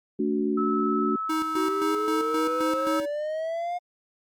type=chord; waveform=sine; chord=D major; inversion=second; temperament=equal with one note detuned; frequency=220 / 287.5 / 370 Hz; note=A3 / D4 / F#4; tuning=0 / -37 / 0 cents; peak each=-27 dBFS; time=0.19-1.16 s; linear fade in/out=5 ms
type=tone; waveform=sine; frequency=1301 Hz; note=E6; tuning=23 cents flat; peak=-27 dBFS; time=0.57-3 s; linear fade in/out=10 ms
type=tone with tremolo; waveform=square; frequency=315.7 Hz; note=D#4; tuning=25 cents sharp; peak=-26 dBFS; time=1.29-3.06 s; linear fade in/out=10 ms; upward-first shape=square; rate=3.8 Hz; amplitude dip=60%
type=exponential sweep; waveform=triangle; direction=up; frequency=368.6 to 716 Hz; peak=-25 dBFS; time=1.55-3.79 s; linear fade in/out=20 ms
effects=Opus 32 kbps